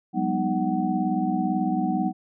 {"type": "tone cluster", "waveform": "sine", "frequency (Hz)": [183.7, 201.8, 246.3, 310.4, 749], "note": ["F#3", "G#3", "B3", "D#4", "F#5"], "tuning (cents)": [-12, -49, -5, -4, 21], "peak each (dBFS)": -28, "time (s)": [0.13, 2.13], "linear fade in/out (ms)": 50, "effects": []}